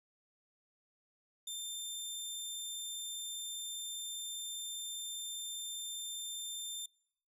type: tone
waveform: 20% pulse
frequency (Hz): 3585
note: A7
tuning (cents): +32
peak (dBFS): -34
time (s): 1.47-6.86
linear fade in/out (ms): 5
effects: noise-tail reverb RT60 0.8 s tail -26 dB re dry